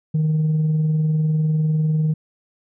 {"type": "tone with tremolo", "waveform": "sine", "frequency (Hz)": 155.56, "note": "D#3", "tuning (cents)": 0, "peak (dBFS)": -12, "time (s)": [0.14, 2.14], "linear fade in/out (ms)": 10, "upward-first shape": "triangle", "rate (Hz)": 20, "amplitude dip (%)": 40, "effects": ["tanh soft clip ceiling -14 dBFS"]}